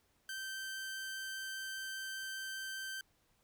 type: tone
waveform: sawtooth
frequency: 1555 Hz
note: G6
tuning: 14 cents flat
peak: -37 dBFS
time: 0.29-3.01 s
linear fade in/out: 2 ms
effects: pink hiss -74 dBFS RMS until 3.43 s